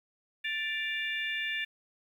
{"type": "harmonic tone with a mistuned harmonic", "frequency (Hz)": 588, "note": "D5", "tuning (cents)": 2, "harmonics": [3, 4, 5, 6], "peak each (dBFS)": [-34, -36, -38, -40], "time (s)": [0.44, 1.65], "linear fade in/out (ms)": 10, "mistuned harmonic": 5, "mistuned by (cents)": -79, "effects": ["10-bit"]}